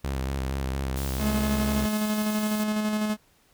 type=tone with vibrato; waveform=sawtooth; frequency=66.9 Hz; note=C2; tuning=39 cents sharp; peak=-23 dBFS; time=0.04-1.86 s; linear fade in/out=5 ms; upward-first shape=square; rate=4.3 Hz; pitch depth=33 cents each way
type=high-pass noise; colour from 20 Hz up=white; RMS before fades=-39 dBFS; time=0.96-2.64 s; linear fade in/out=10 ms; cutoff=2800 Hz; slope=48 dB/octave
type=tone with tremolo; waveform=45% pulse; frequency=213.1 Hz; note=G#3; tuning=45 cents sharp; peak=-23 dBFS; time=1.18-3.17 s; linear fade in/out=50 ms; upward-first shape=square; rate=12 Hz; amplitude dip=30%
effects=pink hiss -62 dBFS RMS until 3.53 s